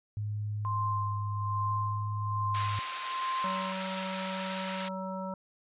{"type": "tone with vibrato", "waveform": "sine", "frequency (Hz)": 104, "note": "G#2", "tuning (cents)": 3, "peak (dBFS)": -31, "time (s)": [0.17, 2.79], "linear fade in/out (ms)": 0, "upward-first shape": "square", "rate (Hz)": 0.66, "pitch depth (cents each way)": 14}
{"type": "tone with tremolo", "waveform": "sine", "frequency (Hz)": 1046.5, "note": "C6", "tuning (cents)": 0, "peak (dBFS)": -29, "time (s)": [0.65, 3.72], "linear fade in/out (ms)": 0, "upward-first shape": "sine", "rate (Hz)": 1.2, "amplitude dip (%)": 65}
{"type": "high-pass noise", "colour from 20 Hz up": "pink", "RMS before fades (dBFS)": -37, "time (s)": [2.54, 4.89], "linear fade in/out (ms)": 10, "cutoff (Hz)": 1400, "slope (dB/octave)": 12}
{"type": "harmonic tone", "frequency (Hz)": 189, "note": "F#3", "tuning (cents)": 37, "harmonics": [1, 3, 5, 7], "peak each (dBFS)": [-37, -39, -40, -44], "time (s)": [3.44, 5.34], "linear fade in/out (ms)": 2}
{"effects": ["resampled to 8000 Hz"]}